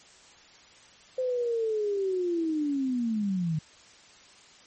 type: linear sweep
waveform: sine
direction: down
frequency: 518 to 151.1 Hz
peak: -25 dBFS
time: 1.18-3.59 s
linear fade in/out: 5 ms
effects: white hiss -54 dBFS RMS until 4.66 s + MP3 32 kbps